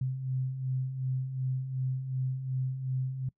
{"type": "beating tone pair", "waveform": "sine", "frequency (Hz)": [128, 130.7], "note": ["C3", "C3"], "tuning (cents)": [-38, -1], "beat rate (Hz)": 2.7, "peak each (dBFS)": [-38, -30], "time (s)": [0.01, 3.29], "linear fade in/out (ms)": 5, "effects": ["noise-tail reverb RT60 0.1 s tail -23 dB re dry"]}